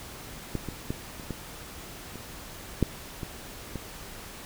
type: clicks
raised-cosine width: 3 ms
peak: -16 / -19 / -16 / -28 / -19 / -27 / -8 / -21 / -21 dBFS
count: 9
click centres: 0.553 / 0.687 / 0.905 / 1.198 / 1.307 / 2.157 / 2.827 / 3.232 / 3.757 s
effects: pink hiss -43 dBFS RMS until 4.45 s